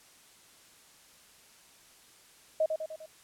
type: tone with echo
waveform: sine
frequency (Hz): 630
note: D#5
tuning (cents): +21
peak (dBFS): -23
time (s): 2.6-2.66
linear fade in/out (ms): 5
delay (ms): 100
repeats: 4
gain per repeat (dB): -5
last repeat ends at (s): 3.06
effects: white hiss -58 dBFS RMS until 3.23 s + low-pass 11000 Hz 12 dB/octave